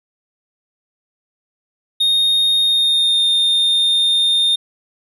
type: tone with pitch glide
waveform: triangle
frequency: 3700 to 3645 Hz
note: A#7 to A#7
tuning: -14 to -40 cents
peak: -11 dBFS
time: 2-4.56 s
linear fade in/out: 10 ms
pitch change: -26 cents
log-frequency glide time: 2.63-3.25 s
effects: none